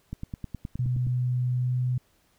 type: click train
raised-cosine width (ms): 5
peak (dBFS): -21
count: 10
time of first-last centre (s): 0.13-1.068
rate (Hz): 9.59
type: tone with pitch glide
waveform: sine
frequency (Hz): 124.9 to 125.7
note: B2 to B2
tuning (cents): +20 to +31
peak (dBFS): -23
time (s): 0.79-1.98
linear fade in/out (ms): 5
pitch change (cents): +11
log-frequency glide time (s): 1.57-1.71
effects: pink hiss -66 dBFS RMS until 2.38 s